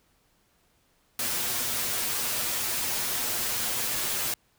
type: noise with comb filter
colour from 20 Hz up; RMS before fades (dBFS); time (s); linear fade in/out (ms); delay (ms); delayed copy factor
white; -29; 1.19-4.34; 2; 8.3; +0.75
effects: pink hiss -67 dBFS RMS until 4.58 s